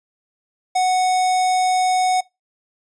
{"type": "tone with notch filter", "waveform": "square", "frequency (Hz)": 739, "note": "F#5", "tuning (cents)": -2, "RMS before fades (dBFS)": -17, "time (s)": [0.75, 2.21], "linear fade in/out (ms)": 10, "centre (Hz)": 2800, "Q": 1.4, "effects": ["noise-tail reverb RT60 0.2 s tail -22 dB re dry", "resampled to 22050 Hz"]}